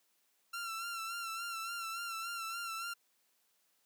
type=tone with vibrato; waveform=sawtooth; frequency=1360 Hz; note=F6; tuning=46 cents flat; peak=-35 dBFS; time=0.53-2.94 s; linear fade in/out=10 ms; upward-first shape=sine; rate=3.5 Hz; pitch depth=46 cents each way; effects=white hiss -75 dBFS RMS until 3.85 s + high-pass 200 Hz 12 dB/octave